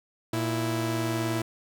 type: tone pair together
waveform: sawtooth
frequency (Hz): 116.42 / 329.9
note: A#2 / E4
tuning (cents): -2 / +1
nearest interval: octave + tritone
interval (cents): 1803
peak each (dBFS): -25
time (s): 0.33-1.42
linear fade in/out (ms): 5
effects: none